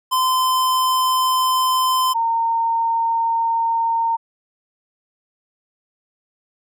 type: tone pair in turn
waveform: square / sine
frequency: 1029 / 916.7 Hz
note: C6 / A#5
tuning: -29 / -29 cents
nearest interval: major second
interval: 200 cents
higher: first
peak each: -16 dBFS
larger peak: neither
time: 0.11-2.14 / 2.14-4.17 s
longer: neither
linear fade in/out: 20 ms
effects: none